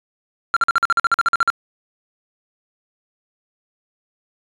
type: tone bursts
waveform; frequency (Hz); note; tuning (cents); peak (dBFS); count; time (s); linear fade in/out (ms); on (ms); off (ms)
triangle; 1376; F6; -26; -10; 14; 0.54-1.501; 0; 25; 47
effects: resampled to 24000 Hz